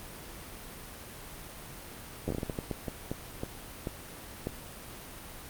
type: slowing click train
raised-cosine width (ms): 2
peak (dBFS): -19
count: 15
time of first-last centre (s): 2.28-4.471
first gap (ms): 10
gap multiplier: 1.37
effects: pink hiss -45 dBFS RMS until 5.49 s + Opus 32 kbps